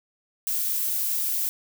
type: noise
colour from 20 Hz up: violet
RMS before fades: -26 dBFS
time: 0.47-1.49 s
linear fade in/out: 0 ms
effects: none